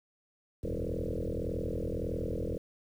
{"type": "tone with frequency modulation", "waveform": "sine", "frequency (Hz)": 203.2, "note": "G#3", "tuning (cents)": -38, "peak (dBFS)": -31, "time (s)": [0.63, 2.58], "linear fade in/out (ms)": 10, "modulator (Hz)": 41.7, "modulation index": 7.9, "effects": ["10-bit"]}